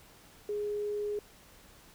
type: tone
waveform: sine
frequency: 415.3 Hz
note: G#4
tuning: in tune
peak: -31 dBFS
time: 0.49-1.19 s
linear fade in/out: 2 ms
effects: pink hiss -57 dBFS RMS until 1.94 s